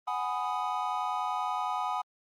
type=chord; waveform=triangle; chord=G# minor seventh; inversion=third; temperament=equal with one note detuned; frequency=740 / 830.6 / 995.8 / 1244.5 Hz; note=F#5 / G#5 / B5 / D#6; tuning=0 / 0 / +14 / 0 cents; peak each=-33 dBFS; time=0.07-2.02 s; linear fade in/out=10 ms; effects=Opus 32 kbps